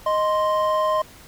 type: tone pair together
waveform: triangle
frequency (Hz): 622.3 / 1046.6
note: D#5 / C6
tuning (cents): 0 / 0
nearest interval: major sixth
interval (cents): 900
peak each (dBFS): -19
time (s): 0.06-1.02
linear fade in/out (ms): 5
effects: pink hiss -46 dBFS RMS until 1.27 s